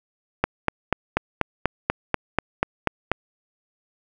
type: click train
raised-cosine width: 0.5 ms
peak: -3 dBFS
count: 12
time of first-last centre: 0.44-3.116 s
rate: 4.11 Hz
effects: none